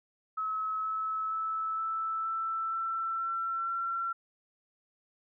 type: tone with pitch steps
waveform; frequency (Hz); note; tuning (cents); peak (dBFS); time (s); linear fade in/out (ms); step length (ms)
sine; 1289 / 1298.7 / 1308.5 / 1318.4 / 1328.3 / 1338.3 / 1348.4 / 1358.6; E6 / E6 / E6 / E6 / E6 / E6 / E6 / F6; -39 / -26 / -13 / 0 / +13 / +26 / +39 / -48; -30; 0.37-4.13; 10; 470
effects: none